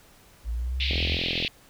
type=linear sweep; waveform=sine; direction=up; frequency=55 to 77.4 Hz; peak=-26 dBFS; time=0.44-1.2 s; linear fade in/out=50 ms
type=band-pass noise; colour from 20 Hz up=pink; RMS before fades=-29 dBFS; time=0.8-1.48 s; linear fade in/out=2 ms; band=2300 to 4200 Hz; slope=48 dB/octave
type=click train; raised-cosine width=2 ms; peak=-19 dBFS; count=24; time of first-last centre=0.91-1.449 s; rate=42.7 Hz
effects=pink hiss -55 dBFS RMS until 1.69 s